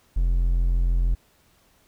triangle tone, 43.24 Hz, F1, 16 cents flat, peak -16 dBFS, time 0.16-1.15 s, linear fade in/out 10 ms, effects pink hiss -61 dBFS RMS until 1.87 s

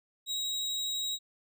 35% pulse tone, 3822 Hz, A#7, 43 cents sharp, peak -29 dBFS, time 0.26-1.19 s, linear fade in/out 50 ms, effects none

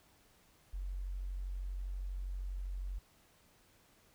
sine tone, 46.25 Hz, F#1, in tune, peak -37 dBFS, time 0.73-2.99 s, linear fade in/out 10 ms, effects pink hiss -67 dBFS RMS until 4.14 s

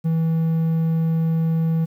triangle tone, 162.7 Hz, E3, 22 cents flat, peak -15 dBFS, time 0.04-1.86 s, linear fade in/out 20 ms, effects 9-bit

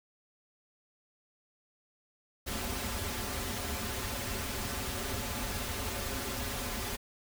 pink noise with comb filter, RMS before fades -36 dBFS, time 2.46-6.97 s, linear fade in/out 20 ms, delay 6.3 ms, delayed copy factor -0.9, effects none

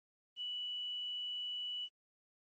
sine tone with quantisation, 2956 Hz, F#7, 2 cents flat, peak -38 dBFS, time 0.36-1.89 s, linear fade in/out 50 ms, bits 11, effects MP3 32 kbps

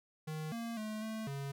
square tone with pitch steps, 155.7 / 231.4 / 215.4 / 219.9 / 138.9 Hz, D#3 / A#3 / A3 / A3 / C#3, +2 / -13 / -37 / -1 / +4 cents, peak -39 dBFS, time 0.27-1.52 s, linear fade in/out 10 ms, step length 250 ms, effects none

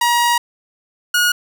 sawtooth tone pair in turn, 953 / 1445.3 Hz, A#5 / F#6, +38 / -41 cents, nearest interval perfect fifth, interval 721 cents, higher second, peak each -9 dBFS, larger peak neither, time 0.01-0.38 / 1.14-1.32 s, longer first, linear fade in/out 5 ms, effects none

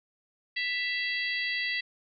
harmonic tone with a mistuned harmonic, 659.3 Hz, E5, in tune, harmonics 3 / 4 / 5 / 6 / 7, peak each -30 / -36 / -38 / -40 / -38 dBFS, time 0.56-1.81 s, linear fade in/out 10 ms, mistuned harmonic 4, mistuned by +29 cents, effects none

